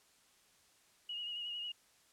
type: tone with vibrato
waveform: sine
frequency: 2882 Hz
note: F#7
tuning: 46 cents flat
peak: -39 dBFS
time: 1.09-1.72 s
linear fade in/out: 5 ms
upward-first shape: sine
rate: 11 Hz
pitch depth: 31 cents each way
effects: white hiss -68 dBFS RMS until 2.12 s + low-pass 10000 Hz 12 dB/octave